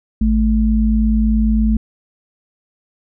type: tone pair together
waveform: sine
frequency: 54.5 / 217.8 Hz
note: A1 / A3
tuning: -16 / -17 cents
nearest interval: 2 octaves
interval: 2399 cents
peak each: -14 dBFS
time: 0.21-1.77 s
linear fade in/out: 5 ms
effects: none